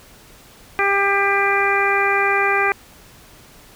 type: harmonic tone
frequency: 397.7 Hz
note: G4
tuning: 25 cents sharp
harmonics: 1 / 2 / 3 / 4 / 5 / 6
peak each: -22 / -22 / -22 / -22 / -22 / -22 dBFS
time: 0.79-2.72 s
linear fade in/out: 0 ms
effects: pink hiss -46 dBFS RMS until 3.75 s